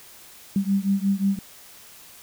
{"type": "beating tone pair", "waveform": "sine", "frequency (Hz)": [194.4, 200], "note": ["G3", "G3"], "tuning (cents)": [-14, 35], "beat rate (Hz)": 5.6, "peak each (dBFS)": [-22, -23], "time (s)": [0.56, 1.39], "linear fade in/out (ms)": 2, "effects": ["white hiss -47 dBFS RMS until 2.22 s"]}